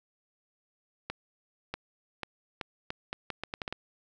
accelerating click train, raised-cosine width 0.3 ms, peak -18 dBFS, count 12, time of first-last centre 1.1-3.726 s, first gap 640 ms, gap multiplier 0.77, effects none

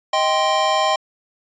square chord, C minor, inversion first, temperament just, 627.9 / 784.9 / 1046.5 Hz, Eb5 / G5 / C6, +16 / +2 / 0 cents, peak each -21 dBFS, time 0.13-0.96 s, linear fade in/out 5 ms, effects resampled to 16000 Hz

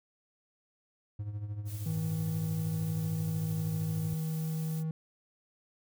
triangle tone with tremolo, 103.83 Hz, G#2, in tune, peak -30 dBFS, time 1.19-4.14 s, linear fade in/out 5 ms, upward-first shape triangle, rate 13 Hz, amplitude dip 70%
blue noise, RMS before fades -48 dBFS, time 1.65-4.84 s, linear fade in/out 50 ms
triangle tone with pitch glide, 160 to 158.99 Hz, D#3 to D#3, +49 to +38 cents, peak -29 dBFS, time 1.86-4.91 s, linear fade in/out 2 ms, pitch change -11 cents, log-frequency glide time 3.26-3.54 s
effects none

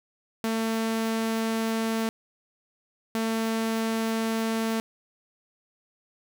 sawtooth tone pair in turn, 224.2 / 224.2 Hz, A3 / A3, +33 / +33 cents, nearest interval unison, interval 0 cents, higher neither, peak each -21 dBFS, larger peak neither, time 0.44-2.09 / 3.15-4.8 s, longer neither, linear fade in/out 0 ms, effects none

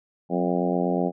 harmonic tone with a mistuned harmonic, 88.2 Hz, F2, 18 cents sharp, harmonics 2 / 3 / 4 / 5 / 6 / 7 / 8 / 9, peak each -26 / -28 / -29 / -30 / -31 / -31 / -32 / -33 dBFS, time 0.29-1.12 s, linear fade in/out 50 ms, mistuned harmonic 2, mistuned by +39 cents, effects none

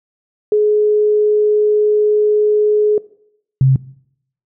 sine tone pair in turn, 421.8 / 132.86 Hz, G#4 / C3, +27 / +27 cents, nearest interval octave + minor sixth, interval 2000 cents, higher first, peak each -9 / -7 dBFS, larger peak second, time 0.52-2.98 / 3.61-3.76 s, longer first, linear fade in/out 2 ms, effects noise-tail reverb RT60 0.7 s tail -20 dB re dry

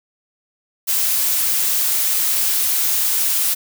blue noise, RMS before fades -18 dBFS, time 0.87-3.55 s, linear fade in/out 20 ms, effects none

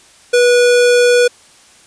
square tone, 487.4 Hz, B4, 23 cents flat, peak -8 dBFS, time 0.33-1.28 s, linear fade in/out 10 ms, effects white hiss -45 dBFS RMS until 1.86 s + resampled to 22050 Hz

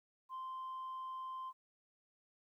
sine tone, 1042 Hz, C6, 7 cents flat, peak -40 dBFS, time 0.29-1.53 s, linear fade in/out 50 ms, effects tanh soft clip ceiling -40 dBFS + 13-bit

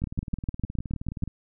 two click trains, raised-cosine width 5 ms, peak -14 / -22 dBFS, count 9 / 25, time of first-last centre 0.04-1.236 / 0.02-1.277 s, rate 6.69 / 19.1 Hz, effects none

